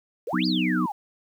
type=exponential two-way sweep; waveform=sine; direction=up then down; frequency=406.8 to 5040 to 776 Hz; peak=-27 dBFS; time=0.27-0.92 s; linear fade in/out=5 ms; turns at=0.46 s
type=chord; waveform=sine; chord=B major; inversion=second; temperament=equal with one note detuned; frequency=181.92 / 246.9 / 311.1 Hz; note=F#3 / B3 / D#4; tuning=-29 / 0 / 0 cents; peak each=-26 dBFS; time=0.33-0.86 s; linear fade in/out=5 ms
effects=9-bit